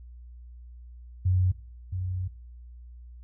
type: tone pair in turn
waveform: sine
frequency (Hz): 91.8 / 91.8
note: F#2 / F#2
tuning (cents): -13 / -13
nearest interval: unison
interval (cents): 0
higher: neither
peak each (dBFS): -20 / -28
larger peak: first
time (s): 1.25-1.52 / 1.92-2.28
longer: second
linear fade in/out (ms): 10
effects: noise-tail reverb RT60 0.5 s tail -18 dB re dry + added 60 Hz sine -43 dBFS peak until 3.23 s